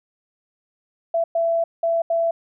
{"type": "tone bursts at uneven times", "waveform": "sine", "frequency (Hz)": 668, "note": "E5", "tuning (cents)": 23, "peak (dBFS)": -17, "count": 4, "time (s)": [[1.14, 1.24], [1.35, 1.64], [1.83, 2.02], [2.1, 2.31]], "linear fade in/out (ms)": 5, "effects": []}